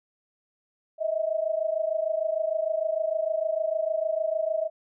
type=tone pair together; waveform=sine; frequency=626 / 652.6 Hz; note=D#5 / E5; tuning=+10 / -18 cents; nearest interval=minor second; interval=72 cents; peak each=-27 dBFS; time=0.98-4.7 s; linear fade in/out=50 ms; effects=none